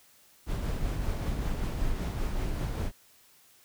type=noise with tremolo; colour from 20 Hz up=brown; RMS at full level=-29 dBFS; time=0.46-2.92 s; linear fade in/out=50 ms; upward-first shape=triangle; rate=5.2 Hz; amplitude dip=35%; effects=white hiss -60 dBFS RMS until 3.64 s